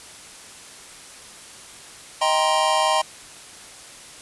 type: chord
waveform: square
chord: C minor seventh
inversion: first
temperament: just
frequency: 627.9 / 784.9 / 941.9 / 1046.5 Hz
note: Eb5 / G5 / Bb5 / C6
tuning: +16 / +2 / +18 / 0 cents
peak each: -24 dBFS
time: 2.21-3.02 s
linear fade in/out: 10 ms
effects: white hiss -42 dBFS RMS until 4.21 s + resampled to 24000 Hz